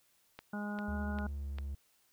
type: click train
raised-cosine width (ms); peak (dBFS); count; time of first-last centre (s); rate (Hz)
0.3; -29; 4; 0.39-1.585; 2.51
type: harmonic tone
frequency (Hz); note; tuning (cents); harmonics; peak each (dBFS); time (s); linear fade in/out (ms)
206.8; G#3; -7; 1 / 2 / 3 / 4 / 5 / 6 / 7; -37 / -51 / -48 / -47 / -54 / -55 / -45; 0.53-1.27; 5
type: tone with pitch glide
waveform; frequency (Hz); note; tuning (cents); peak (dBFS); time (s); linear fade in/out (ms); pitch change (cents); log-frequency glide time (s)
triangle; 73.5 to 69.86; D2 to C#2; +2 to +14; -35; 0.88-1.75; 5; -88; 1.07-1.48
effects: white hiss -71 dBFS RMS until 2.12 s